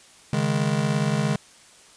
square chord, C# suspended second, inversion none, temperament just, 138.59 / 155.92 / 207.9 Hz, C#3 / D#3 / G#3, 0 / +4 / +2 cents, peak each -26 dBFS, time 0.33-1.36 s, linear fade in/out 2 ms, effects white hiss -51 dBFS RMS until 1.96 s + resampled to 22050 Hz

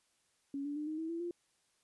sine tone with pitch steps, 279 / 289.3 / 300.1 / 311.2 / 322.7 / 334.7 / 347.1 Hz, C#4 / D4 / D4 / D#4 / E4 / E4 / F4, +11 / -26 / +38 / 0 / -37 / +26 / -11 cents, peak -36 dBFS, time 0.54-1.31 s, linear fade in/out 2 ms, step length 110 ms, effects white hiss -75 dBFS RMS until 1.83 s + resampled to 24000 Hz

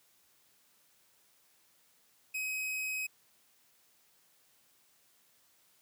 45% pulse tone, 2534 Hz, D#7, 31 cents sharp, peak -34 dBFS, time 2.34-3.07 s, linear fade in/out 10 ms, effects white hiss -68 dBFS RMS until 5.81 s + high-pass 80 Hz 12 dB/octave

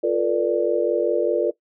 sine chord, B half-diminished seventh, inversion second, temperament equal with one note detuned, 349.2 / 440 / 485.1 / 587.3 Hz, F4 / A4 / B4 / D5, 0 / 0 / -31 / 0 cents, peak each -23 dBFS, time 0.03-1.51 s, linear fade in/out 10 ms, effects noise-tail reverb RT60 0.1 s tail -18 dB re dry

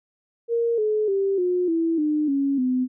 sine tone with pitch steps, 466.2 / 427.5 / 392 / 359.5 / 329.7 / 302.3 / 277.2 / 254.2 Hz, A#4 / A4 / G4 / F#4 / E4 / D#4 / C#4 / C4, 0 / -50 / 0 / -50 / 0 / -50 / 0 / -50 cents, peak -19 dBFS, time 0.48-2.88 s, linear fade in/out 50 ms, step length 300 ms, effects none

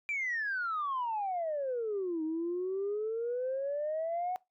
sine exponential two-way sweep, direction down then up, 2379 to 311.1 to 742 Hz, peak -30 dBFS, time 0.09-4.36 s, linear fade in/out 0 ms, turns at 2.23 s, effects noise-tail reverb RT60 0.2 s tail -22 dB re dry + tanh soft clip ceiling -27 dBFS

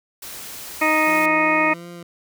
white noise, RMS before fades -35 dBFS, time 0.22-1.26 s, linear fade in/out 5 ms
harmonic tone, 311.1 Hz, D#4, in tune, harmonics 1 / 2 / 3 / 4 / 6 / 7 / 8, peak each -23 / -23 / -23 / -23 / -23 / -23 / -23 dBFS, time 0.81-1.74 s, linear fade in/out 10 ms
20% pulse tone with vibrato, 171.5 Hz, F3, 31 cents flat, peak -30 dBFS, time 1.07-2.03 s, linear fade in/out 2 ms, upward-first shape sine, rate 2.7 Hz, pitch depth 22 cents each way
effects none

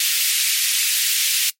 pink high-pass noise, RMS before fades -19 dBFS, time 0-1.5 s, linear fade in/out 2 ms, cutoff 2400 Hz, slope 24 dB/octave, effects noise-tail reverb RT60 0.1 s tail -19 dB re dry + MP3 64 kbps

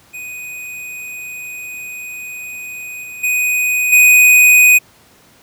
square tone with level steps, 2491 Hz, D#7, 1 cent sharp, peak -27 / -29 / -14 / -6 dBFS, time 0.13-4.79 s, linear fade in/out 20 ms, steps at 3.03 / 3.23 / 3.92 s, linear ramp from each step 10 ms, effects pink hiss -48 dBFS RMS until 5.42 s + high-pass 80 Hz 12 dB/octave

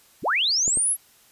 sine linear sweep, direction up, 34.65 to 11520 Hz, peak -19 dBFS, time 0.22-0.97 s, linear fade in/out 50 ms
clicks, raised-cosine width 2 ms, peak -20 dBFS, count 2, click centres 0.679 / 0.773 s
effects white hiss -56 dBFS RMS until 1.31 s + resampled to 32000 Hz

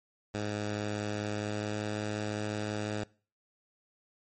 10% pulse tone with pitch glide, 104.6 to 105.63 Hz, G#2 to G#2, +13 to +30 cents, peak -24 dBFS, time 0.34-3.04 s, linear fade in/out 5 ms, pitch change +17 cents, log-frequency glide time 1.33-1.82 s, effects noise-tail reverb RT60 0.4 s tail -23 dB re dry + MP3 32 kbps

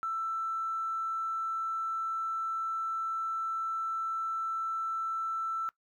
triangle tone with tanh clipping, 1329 Hz, E6, 14 cents sharp, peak -30 dBFS, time 0.03-5.69 s, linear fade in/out 0 ms, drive 2 dB, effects noise-tail reverb RT60 0.1 s tail -20 dB re dry

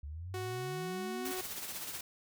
sine exponential sweep, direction up, 69.3 to 277.2 Hz, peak -40 dBFS, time 0.03-1.32 s, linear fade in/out 5 ms
sawtooth tone, 370 Hz, F#4, in tune, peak -34 dBFS, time 0.34-1.41 s, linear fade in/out 2 ms
white noise with tremolo, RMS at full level -40 dBFS, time 1.25-2.01 s, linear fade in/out 5 ms, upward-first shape sine, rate 16 Hz, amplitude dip 45%
effects none

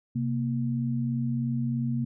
sine tone pair together, 130.81 / 233.9 Hz, C3 / A#3, 0 / +6 cents, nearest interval minor seventh, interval 1006 cents, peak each -28 dBFS, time 0.15-2.05 s, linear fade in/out 10 ms, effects none

